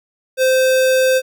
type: tone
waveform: square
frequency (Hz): 519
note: C5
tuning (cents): -14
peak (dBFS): -12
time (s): 0.37-1.22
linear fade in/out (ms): 50
effects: none